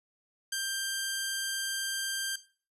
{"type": "tone", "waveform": "10% pulse", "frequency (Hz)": 1582, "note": "G6", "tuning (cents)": 15, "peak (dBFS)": -22, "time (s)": [0.52, 2.36], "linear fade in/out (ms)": 5, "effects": ["noise-tail reverb RT60 0.4 s tail -17 dB re dry", "resampled to 32000 Hz"]}